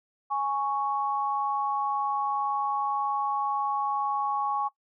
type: tone pair together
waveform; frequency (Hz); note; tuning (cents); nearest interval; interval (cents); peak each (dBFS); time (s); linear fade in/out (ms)
sine; 830.6 / 1108.7; G#5 / C#6; 0 / 0; perfect fourth; 500; -28; 0.3-4.69; 20
effects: noise-tail reverb RT60 0.1 s tail -19 dB re dry